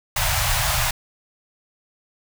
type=band-stop noise; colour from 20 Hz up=pink; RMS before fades=-21 dBFS; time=0.16-0.91 s; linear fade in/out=5 ms; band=140 to 640 Hz; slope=48 dB/octave; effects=none